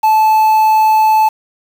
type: tone with quantisation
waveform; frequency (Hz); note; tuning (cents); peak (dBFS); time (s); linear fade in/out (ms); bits
triangle; 871; A5; -18; -5; 0.03-1.29; 10; 5
effects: none